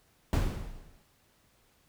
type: noise with exponential decay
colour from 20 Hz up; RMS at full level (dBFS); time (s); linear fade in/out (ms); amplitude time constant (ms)
brown; -22; 0.33-1.02; 1; 150
effects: pink hiss -67 dBFS RMS until 1.88 s